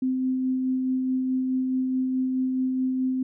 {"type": "tone with tremolo", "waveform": "sine", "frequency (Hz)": 258.6, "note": "C4", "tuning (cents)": -20, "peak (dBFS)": -21, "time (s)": [0.02, 3.23], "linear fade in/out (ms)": 5, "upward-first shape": "sine", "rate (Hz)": 4.7, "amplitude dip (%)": 25, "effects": []}